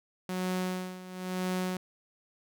sawtooth tone with tremolo, 183.9 Hz, F#3, 10 cents flat, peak -25 dBFS, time 0.29-1.77 s, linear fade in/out 2 ms, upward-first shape sine, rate 1 Hz, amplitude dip 80%, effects none

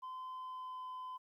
sine tone with pitch glide, 1027 to 1018.1 Hz, C6 to C6, -33 to -48 cents, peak -40 dBFS, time 0.02-1.18 s, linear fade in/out 20 ms, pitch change -15 cents, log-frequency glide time 0.31-0.87 s, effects tanh soft clip ceiling -42 dBFS + 13-bit

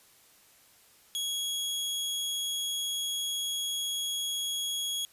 sawtooth tone, 3326 Hz, G#7, 2 cents sharp, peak -27 dBFS, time 1.15-5.05 s, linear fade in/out 0 ms, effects white hiss -60 dBFS RMS until 5.12 s + resampled to 32000 Hz

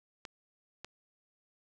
clicks, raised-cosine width 0.2 ms, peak -25 dBFS, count 2, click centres 0.252 / 0.846 s, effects none

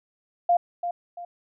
sine tone with echo, 698.5 Hz, F5, in tune, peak -16 dBFS, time 0.49-0.57 s, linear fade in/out 5 ms, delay 340 ms, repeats 2, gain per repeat -9 dB, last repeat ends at 1.25 s, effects none

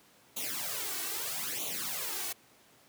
white noise with flanger, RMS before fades -36 dBFS, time 0.36-2.33 s, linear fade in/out 10 ms, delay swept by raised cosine 0.29 to 2.69 ms, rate 0.78 Hz, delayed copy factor +0.85, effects pink hiss -61 dBFS RMS until 2.88 s + high-pass 150 Hz 12 dB/octave

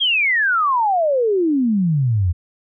sine exponential sweep, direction down, 3322 to 82.41 Hz, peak -14 dBFS, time 0-2.33 s, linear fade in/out 20 ms, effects none

